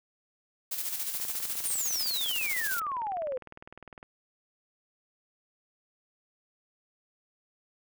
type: noise with tremolo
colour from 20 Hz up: blue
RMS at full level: -32 dBFS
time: 0.71-2.8 s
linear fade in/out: 10 ms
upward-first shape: square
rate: 14 Hz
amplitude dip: 45%
type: click train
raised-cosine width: 0.5 ms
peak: -30 dBFS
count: 58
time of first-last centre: 1.15-4.029 s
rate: 19.8 Hz
type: exponential sweep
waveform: sine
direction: down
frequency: 9490 to 493.9 Hz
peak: -30 dBFS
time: 1.65-3.38 s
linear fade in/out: 5 ms
effects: none